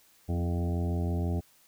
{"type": "harmonic tone with a mistuned harmonic", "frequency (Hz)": 86.1, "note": "F2", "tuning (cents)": -24, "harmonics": [1, 2, 3, 4, 5, 7, 8, 9], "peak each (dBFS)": [-28, -34, -38, -40, -42, -45, -46, -47], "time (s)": [0.28, 1.41], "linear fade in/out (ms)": 20, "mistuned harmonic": 2, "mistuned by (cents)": 40, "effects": ["white hiss -62 dBFS RMS until 1.67 s"]}